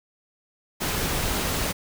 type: noise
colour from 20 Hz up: pink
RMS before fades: -26 dBFS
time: 0.8-1.73 s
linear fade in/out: 20 ms
effects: none